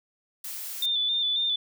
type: noise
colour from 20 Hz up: blue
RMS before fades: -36 dBFS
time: 0.44-0.86 s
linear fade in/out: 5 ms
type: tone with vibrato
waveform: sine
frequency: 3544 Hz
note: A7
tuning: 12 cents sharp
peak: -23 dBFS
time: 0.82-1.56 s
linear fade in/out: 5 ms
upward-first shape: square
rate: 3.7 Hz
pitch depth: 32 cents each way
effects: none